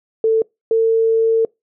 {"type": "tone pair in turn", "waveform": "sine", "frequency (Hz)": [445.3, 450.2], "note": ["A4", "A4"], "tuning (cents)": [21, 40], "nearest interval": "unison", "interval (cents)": 19, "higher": "second", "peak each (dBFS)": -11, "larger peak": "neither", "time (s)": [[0.24, 0.42], [0.71, 1.45]], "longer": "second", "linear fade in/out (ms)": 2, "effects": ["noise-tail reverb RT60 0.2 s tail -25 dB re dry"]}